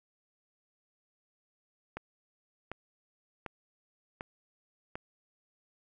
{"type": "click train", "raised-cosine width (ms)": 0.5, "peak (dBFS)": -23, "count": 5, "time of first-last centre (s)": [1.97, 4.955], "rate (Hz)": 1.34, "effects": []}